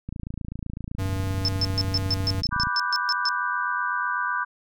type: click train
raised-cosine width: 5 ms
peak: -20 dBFS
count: 73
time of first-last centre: 0.09-2.671 s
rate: 27.9 Hz
type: tone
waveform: square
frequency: 95.6 Hz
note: G2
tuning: 43 cents flat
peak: -26 dBFS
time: 0.98-2.42 s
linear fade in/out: 20 ms
type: tone bursts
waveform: sine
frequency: 5274 Hz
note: E8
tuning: in tune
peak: -21 dBFS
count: 12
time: 1.45-3.288 s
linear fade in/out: 0 ms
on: 34 ms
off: 130 ms
type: chord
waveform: sine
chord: G major seventh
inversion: first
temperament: equal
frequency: 987.8 / 1174.7 / 1480 / 1568 Hz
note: B5 / D6 / F#6 / G6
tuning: 0 / 0 / 0 / 0 cents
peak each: -29 dBFS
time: 2.51-4.45 s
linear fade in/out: 20 ms
effects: none